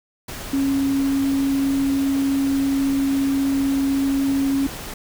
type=tone in noise; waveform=sine; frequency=274 Hz; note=C#4; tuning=20 cents flat; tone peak=-17 dBFS; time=0.53-4.67 s; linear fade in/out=5 ms; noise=pink; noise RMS=-33 dBFS; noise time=0.28-4.94 s; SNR=+13 dB; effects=none